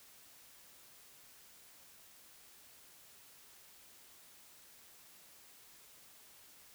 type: silence
effects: white hiss -60 dBFS RMS until 6.74 s